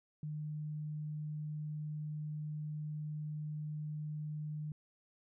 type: tone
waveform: sine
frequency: 151.6 Hz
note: D#3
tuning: 45 cents flat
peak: -38 dBFS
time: 0.23-4.72 s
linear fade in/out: 2 ms
effects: none